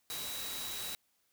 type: tone in noise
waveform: sine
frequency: 3886 Hz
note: B7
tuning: 29 cents flat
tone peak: -43 dBFS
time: 0.1-0.95 s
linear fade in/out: 0 ms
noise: white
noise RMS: -41 dBFS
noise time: 0.1-0.95 s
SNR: -5 dB
effects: white hiss -75 dBFS RMS until 1.32 s